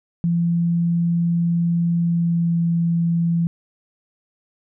sine tone with pitch glide, 170.2 to 168.73 Hz, F3 to E3, -44 to +41 cents, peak -16 dBFS, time 0.24-3.47 s, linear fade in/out 0 ms, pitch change -15 cents, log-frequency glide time 1.97-2.59 s, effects none

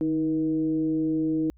sine tone with frequency modulation, 315.7 Hz, D#4, 25 cents sharp, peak -22 dBFS, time 0.01-1.5 s, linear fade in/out 0 ms, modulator 163 Hz, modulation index 0.44, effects added 60 Hz sine -53 dBFS peak until 1.57 s

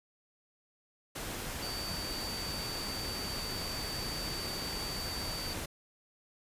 sine tone in noise, 4600 Hz, D8, 37 cents flat, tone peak -39 dBFS, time 1.62-5.54 s, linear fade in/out 10 ms, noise pink, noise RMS -39 dBFS, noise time 1.15-5.66 s, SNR -3 dB, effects resampled to 32000 Hz

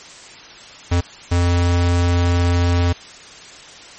square tone bursts at uneven times, 87.31 Hz, F2, in tune, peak -14 dBFS, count 2, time 0.91-1.01 / 1.31-2.93 s, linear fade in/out 10 ms, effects white hiss -39 dBFS RMS until 3.98 s + MP3 32 kbps

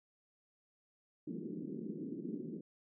pink band-pass noise, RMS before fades -43 dBFS, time 1.27-2.61 s, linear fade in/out 5 ms, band 170 to 390 Hz, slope 48 dB/octave, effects none

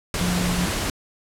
sine tone in noise, 178.1 Hz, F3, 34 cents sharp, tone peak -22 dBFS, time 0.21-0.66 s, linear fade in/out 2 ms, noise pink, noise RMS -25 dBFS, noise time 0.14-0.9 s, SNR 0 dB, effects low-pass 11000 Hz 12 dB/octave

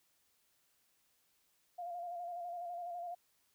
sine tone with vibrato, 698.5 Hz, F5, in tune, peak -40 dBFS, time 1.78-3.15 s, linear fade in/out 10 ms, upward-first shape square, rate 12 Hz, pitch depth 33 cents each way, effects white hiss -75 dBFS RMS until 3.54 s

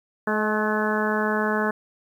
harmonic tone with a mistuned harmonic, 214.1 Hz, A3, 47 cents flat, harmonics 1 / 2 / 3 / 4 / 5 / 6 / 7 / 8, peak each -26 / -27 / -30 / -31 / -30 / -34 / -29 / -30 dBFS, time 0.27-1.71 s, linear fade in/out 5 ms, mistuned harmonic 3, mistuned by -19 cents, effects 9-bit

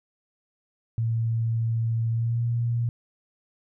sine tone with pitch glide, 114.2 to 118.02 Hz, A#2 to A#2, -35 to +22 cents, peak -22 dBFS, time 0.98-2.89 s, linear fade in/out 0 ms, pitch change +57 cents, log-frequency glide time 2.1-2.43 s, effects none

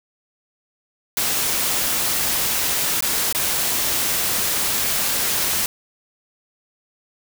white noise with dropouts, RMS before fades -21 dBFS, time 1.17-5.66 s, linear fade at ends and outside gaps 1 ms, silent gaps 3.007-3.024 / 3.326-3.348 s, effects none

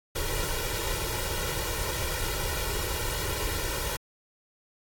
pink noise with comb filter, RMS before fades -30 dBFS, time 0.15-3.97 s, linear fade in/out 10 ms, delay 2.1 ms, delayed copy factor +0.95, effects AAC 64 kbps

